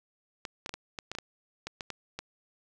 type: clicks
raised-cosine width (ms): 0.2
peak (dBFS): -19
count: 12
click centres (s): 0.452 / 0.661 / 0.693 / 0.74 / 0.988 / 1.116 / 1.151 / 1.186 / 1.67 / 1.808 / 1.903 / 2.19
effects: none